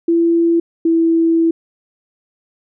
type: tone pair in turn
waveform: sine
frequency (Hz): 336.1 / 329.8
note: E4 / E4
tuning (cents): +34 / +1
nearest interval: unison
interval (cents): 33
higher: first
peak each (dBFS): -10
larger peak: neither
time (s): 0.08-0.6 / 0.85-1.51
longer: second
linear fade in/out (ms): 5
effects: none